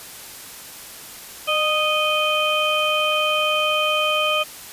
harmonic tone with a mistuned harmonic, 621 Hz, D#5, 3 cents flat, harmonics 1 / 2 / 4 / 5, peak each -23 / -23 / -23 / -23 dBFS, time 1.47-4.44 s, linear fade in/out 20 ms, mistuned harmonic 1, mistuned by -32 cents, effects white hiss -38 dBFS RMS until 4.72 s + resampled to 32000 Hz

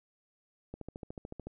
click train, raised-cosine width 2 ms, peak -28 dBFS, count 11, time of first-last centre 0.74-1.47 s, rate 13.7 Hz, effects none

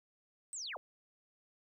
sine linear sweep, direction down, 8400 to 433 Hz, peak -40 dBFS, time 0.53-0.77 s, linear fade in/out 0 ms, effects 13-bit

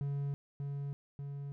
triangle tone with echo, 141.1 Hz, C#3, 31 cents sharp, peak -31 dBFS, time 0.01-0.34 s, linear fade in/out 0 ms, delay 590 ms, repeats 2, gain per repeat -3 dB, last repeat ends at 1.52 s, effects none

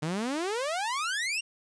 sawtooth exponential sweep, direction up, 146.83 to 2849 Hz, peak -25 dBFS, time 0.02-1.41 s, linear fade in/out 10 ms, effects resampled to 22050 Hz + 10-bit

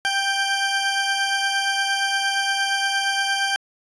20% pulse tone pair together, 788.3 / 1568 Hz, G5 / G6, +9 / 0 cents, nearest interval octave, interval 1191 cents, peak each -18 dBFS, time 0.05-3.56 s, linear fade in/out 0 ms, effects resampled to 22050 Hz

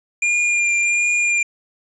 square tone with vibrato, 2406 Hz, D7, 41 cents sharp, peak -16 dBFS, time 0.22-1.43 s, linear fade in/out 5 ms, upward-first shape triangle, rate 1.4 Hz, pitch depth 16 cents each way, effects resampled to 24000 Hz + 9-bit

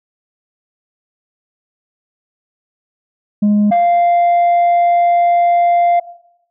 sine tone pair in turn, 207.7 / 695.6 Hz, G#3 / F5, 0 / -7 cents, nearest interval octave + major sixth, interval 2093 cents, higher second, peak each -6 dBFS, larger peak neither, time 3.42-3.71 / 3.71-6 s, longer second, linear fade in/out 10 ms, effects noise-tail reverb RT60 0.8 s tail -18 dB re dry + tanh soft clip ceiling -8 dBFS

